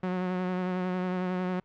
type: tone with vibrato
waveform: sawtooth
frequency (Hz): 182.8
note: F#3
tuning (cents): -21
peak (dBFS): -24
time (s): 0.03-1.6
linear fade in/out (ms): 5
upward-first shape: sine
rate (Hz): 11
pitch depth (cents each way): 23
effects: pink hiss -68 dBFS RMS until 1.64 s + low-pass 2000 Hz 12 dB/octave